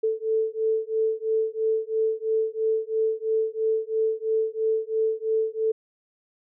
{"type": "beating tone pair", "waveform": "sine", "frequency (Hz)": [440, 443], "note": ["A4", "A4"], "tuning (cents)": [0, 12], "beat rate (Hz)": 3, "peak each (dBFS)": -25, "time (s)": [0.03, 5.72], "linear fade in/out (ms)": 10, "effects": []}